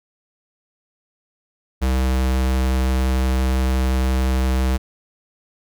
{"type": "tone", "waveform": "square", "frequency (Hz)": 64.7, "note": "C2", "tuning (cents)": -19, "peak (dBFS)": -17, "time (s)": [1.81, 4.78], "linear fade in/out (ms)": 20, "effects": []}